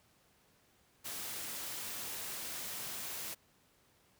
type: noise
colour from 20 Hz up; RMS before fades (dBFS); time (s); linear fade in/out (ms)
white; -42; 1.04-3.35; 20
effects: pink hiss -69 dBFS RMS until 4.19 s + high-pass 60 Hz 12 dB/octave